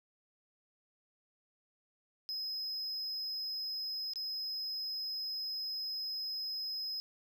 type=tone with dropouts; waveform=triangle; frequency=5090 Hz; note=D#8; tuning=39 cents sharp; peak=-35 dBFS; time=2.29-7 s; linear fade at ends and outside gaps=0 ms; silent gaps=4.135-4.158 s; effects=none